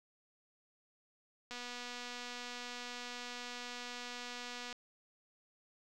click train, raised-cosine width 0.2 ms, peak -28 dBFS, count 786, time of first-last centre 1.51-4.727 s, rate 244 Hz, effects 11-bit

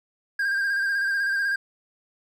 triangle tone with vibrato, 1600 Hz, G6, 35 cents sharp, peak -20 dBFS, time 0.39-1.56 s, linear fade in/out 5 ms, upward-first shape square, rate 16 Hz, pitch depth 30 cents each way, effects none

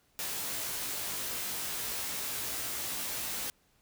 white noise with comb filter, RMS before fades -36 dBFS, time 0.19-3.5 s, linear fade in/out 0 ms, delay 17 ms, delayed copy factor +0.85, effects pink hiss -69 dBFS RMS until 3.81 s

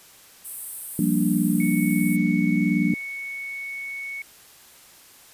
pink high-pass noise, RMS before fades -34 dBFS, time 0.44-2.17 s, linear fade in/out 20 ms, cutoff 8200 Hz, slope 96 dB/octave
sine chord, G minor seventh, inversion third, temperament equal, 174.61 / 196 / 233.1 / 293.7 Hz, F3 / G3 / Bb3 / D4, 0 / 0 / 0 / 0 cents, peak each -24 dBFS, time 0.99-2.94 s, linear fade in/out 2 ms
sine tone, 2217 Hz, C#7, in tune, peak -30 dBFS, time 1.6-4.22 s, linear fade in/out 2 ms
effects white hiss -50 dBFS RMS until 5.33 s + resampled to 32000 Hz

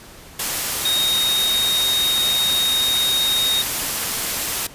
sine tone in noise, 3729 Hz, A#7, in tune, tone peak -17 dBFS, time 0.85-3.62 s, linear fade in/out 5 ms, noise white, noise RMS -23 dBFS, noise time 0.39-4.67 s, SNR +3 dB, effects pink hiss -42 dBFS RMS until 4.74 s + resampled to 32000 Hz

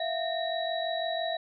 sine tone cluster, 661 / 707 / 1832 / 3895 Hz, E5 / F5 / A#6 / B7, +5 / +21 / -31 / -25 cents, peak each -31 / -34 / -39 / -36 dBFS, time 0-1.37 s, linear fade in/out 5 ms, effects none

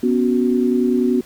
sine chord, B suspended second, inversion none, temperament equal, 246.9 / 277.2 / 370 Hz, B3 / C#4 / F#4, 0 / 0 / 0 cents, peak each -16 / -22 / -19 dBFS, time 0.03-1.21 s, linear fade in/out 5 ms, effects pink hiss -45 dBFS RMS until 1.25 s

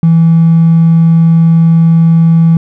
triangle tone with hard clipping, 164.81 Hz, E3, in tune, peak -3 dBFS, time 0.03-2.57 s, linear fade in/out 2 ms, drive 3 dB, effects none

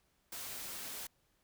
white noise, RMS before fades -44 dBFS, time 0.32-1.07 s, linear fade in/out 5 ms, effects pink hiss -75 dBFS RMS until 1.43 s

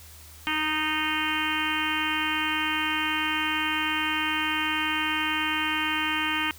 harmonic tone with a mistuned harmonic, 309.7 Hz, D#4, 8 cents flat, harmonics 1 / 3 / 4 / 5 / 6 / 7 / 8 / 9 / 10, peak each -33 / -33 / -33 / -33 / -33 / -33 / -33 / -33 / -33 dBFS, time 0.47-6.51 s, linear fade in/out 0 ms, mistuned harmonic 6, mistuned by -15 cents, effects added 78 Hz sine -48 dBFS peak until 6.58 s + white hiss -49 dBFS RMS until 6.58 s

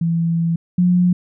sine tone pair in turn, 166.9 / 178.67 Hz, E3 / F3, +22 / +40 cents, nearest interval minor second, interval 118 cents, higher second, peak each -15 / -11 dBFS, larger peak second, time 0.01-0.56 / 0.78-1.13 s, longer first, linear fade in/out 5 ms, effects none

